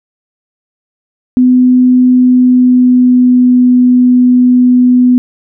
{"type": "tone with pitch glide", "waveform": "sine", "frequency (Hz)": [251.7, 249], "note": ["B3", "B3"], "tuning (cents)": [33, 14], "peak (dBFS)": -3, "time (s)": [1.37, 5.18], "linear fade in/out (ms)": 0, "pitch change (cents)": -19, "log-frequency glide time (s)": [2.08, 3.56], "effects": []}